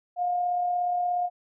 sine tone with amplitude modulation, 712 Hz, F5, 33 cents sharp, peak -22 dBFS, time 0.16-1.3 s, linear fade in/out 50 ms, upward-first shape sine, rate 36.9 Hz, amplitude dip 30%, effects none

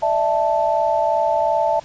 sine chord, D suspended second, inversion none, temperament equal with one note detuned, 596.6 / 659.3 / 880 Hz, D5 / E5 / A5, +27 / 0 / 0 cents, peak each -22 / -19 / -19 dBFS, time 0.02-1.8 s, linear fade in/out 10 ms, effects pink hiss -44 dBFS RMS until 1.84 s + resampled to 16000 Hz

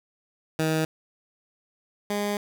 15% pulse tone pair in turn, 158.3 / 205.3 Hz, D#3 / G#3, +30 / -20 cents, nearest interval perfect fourth, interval 450 cents, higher second, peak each -16 / -19 dBFS, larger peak first, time 0.59-0.85 / 2.1-2.37 s, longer second, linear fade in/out 2 ms, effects none

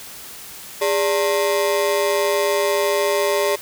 35% pulse ring-modulated tone, 493.9 Hz, B4, in tune, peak -12 dBFS, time 0.81-3.56 s, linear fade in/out 10 ms, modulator 86.9 Hz, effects white hiss -37 dBFS RMS until 3.61 s

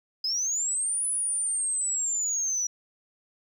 sine linear two-way sweep, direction up then down, 4978 to 10000 to 5810 Hz, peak -24 dBFS, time 0.24-2.67 s, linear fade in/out 5 ms, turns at 1.07 s, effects tanh soft clip ceiling -21 dBFS + 10-bit

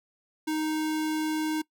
square tone, 311.1 Hz, D#4, in tune, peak -27 dBFS, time 0.47-1.62 s, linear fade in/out 10 ms, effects noise-tail reverb RT60 0.1 s tail -22 dB re dry

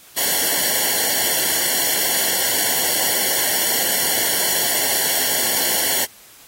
white noise with comb filter, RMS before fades -19 dBFS, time 0.16-6.06 s, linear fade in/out 20 ms, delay 0.8 ms, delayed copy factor -0.95, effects white hiss -46 dBFS RMS until 6.47 s + AAC 48 kbps

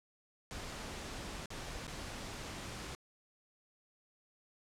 pink noise with dropouts, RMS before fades -44 dBFS, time 0.51-2.95 s, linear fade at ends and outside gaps 0 ms, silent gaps 1.458-1.504 / 1.868-1.878 s, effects low-pass 8000 Hz 12 dB/octave

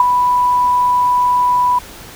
sine tone with ADSR envelope, 987.8 Hz, B5, in tune, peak -3 dBFS, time 0-1.79 s, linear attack 3 ms, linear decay 15 ms, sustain -7 dB, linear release 8 ms, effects pink hiss -35 dBFS RMS until 2.15 s

